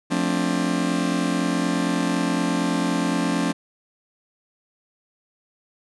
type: chord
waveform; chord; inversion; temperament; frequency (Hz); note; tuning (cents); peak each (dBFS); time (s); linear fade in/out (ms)
40% pulse; D minor seventh; first; just; 176.2 / 220.2 / 264.3 / 293.7; F3 / A3 / C4 / D4; +16 / +2 / +18 / 0; -25 / -27 / -25 / -25; 0.1-3.53; 20
effects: resampled to 24000 Hz